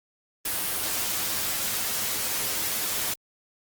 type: noise with comb filter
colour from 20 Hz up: white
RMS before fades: -28 dBFS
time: 0.45-3.14 s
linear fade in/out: 5 ms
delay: 9.5 ms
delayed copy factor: +0.55
effects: Opus 32 kbps